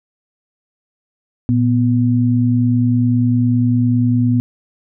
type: tone pair together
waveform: sine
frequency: 116.26 / 246.2 Hz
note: A#2 / B3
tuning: -4 / -5 cents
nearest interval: octave + minor second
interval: 1299 cents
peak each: -14 dBFS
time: 1.49-4.4 s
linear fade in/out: 0 ms
effects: none